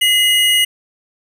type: tone pair together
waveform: square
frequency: 2045 / 2892 Hz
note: C7 / F#7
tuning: -40 / -40 cents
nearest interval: tritone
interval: 600 cents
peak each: -18 / -12 dBFS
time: 0.01-0.65 s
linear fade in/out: 10 ms
effects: none